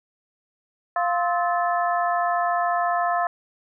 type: harmonic tone with a mistuned harmonic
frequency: 349.2 Hz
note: F4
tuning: in tune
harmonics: 2 / 3 / 4 / 5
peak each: -22 / -26 / -28 / -30 dBFS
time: 0.96-3.27 s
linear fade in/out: 2 ms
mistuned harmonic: 4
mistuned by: -130 cents
effects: none